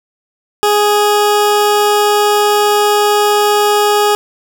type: tone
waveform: 20% pulse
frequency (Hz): 415.3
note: G#4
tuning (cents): 0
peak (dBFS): -4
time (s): 0.63-4.15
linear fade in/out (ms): 0
effects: none